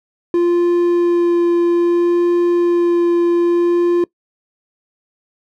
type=tone with vibrato; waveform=triangle; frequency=346.5 Hz; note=F4; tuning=14 cents flat; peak=-9 dBFS; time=0.34-4.04 s; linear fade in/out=2 ms; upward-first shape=sine; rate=0.61 Hz; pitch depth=9 cents each way; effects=noise-tail reverb RT60 0.1 s tail -22 dB re dry